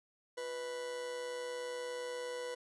40% pulse tone with amplitude modulation, 493.7 Hz, B4, 1 cent flat, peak -36 dBFS, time 0.37-2.55 s, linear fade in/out 10 ms, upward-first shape sine, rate 137 Hz, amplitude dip 45%, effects resampled to 24000 Hz

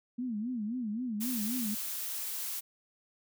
sine tone with vibrato, 230 Hz, A#3, 23 cents flat, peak -32 dBFS, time 0.18-1.75 s, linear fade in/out 10 ms, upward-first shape sine, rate 3.8 Hz, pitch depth 190 cents each way
blue noise, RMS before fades -37 dBFS, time 1.2-2.61 s, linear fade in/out 20 ms
effects none

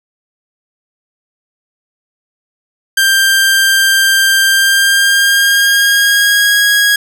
sawtooth tone with pitch glide, 1582 to 1649.2 Hz, G6 to G#6, +15 to -13 cents, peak -4 dBFS, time 2.97-6.96 s, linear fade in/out 5 ms, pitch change +72 cents, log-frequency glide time 4.47-6.62 s, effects none

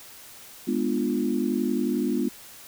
sine chord, G# diminished seventh, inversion none, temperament equal with one note detuned, 207.7 / 246.9 / 298.6 / 349.2 Hz, G#3 / B3 / D4 / F4, 0 / 0 / +29 / 0 cents, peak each -29 / -26 / -29 / -29 dBFS, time 0.67-2.29 s, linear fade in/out 10 ms, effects white hiss -46 dBFS RMS until 2.67 s

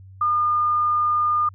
sine tone, 1213 Hz, D#6, 44 cents flat, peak -17 dBFS, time 0.21-1.49 s, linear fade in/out 5 ms, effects added 95 Hz sine -41 dBFS peak until 1.54 s

